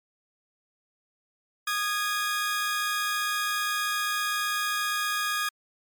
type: tone pair together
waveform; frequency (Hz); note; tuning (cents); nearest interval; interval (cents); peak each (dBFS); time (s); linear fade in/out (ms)
sawtooth; 1229.7 / 1658; D#6 / G#6; -21 / -3; perfect fourth; 518; -25; 1.67-5.49; 5
effects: MP3 96 kbps